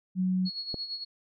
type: tone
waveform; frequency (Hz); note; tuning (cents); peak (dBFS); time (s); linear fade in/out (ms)
sine; 185; F#3; 0; -24; 0.15-0.5; 50
type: tone with tremolo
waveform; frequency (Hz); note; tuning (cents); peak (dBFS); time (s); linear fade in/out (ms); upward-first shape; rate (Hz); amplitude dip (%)
sine; 4338; C#8; -38; -31; 0.45-1.05; 20; sine; 8.8; 65
type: click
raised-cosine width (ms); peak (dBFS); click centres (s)
2; -21; 0.743
effects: none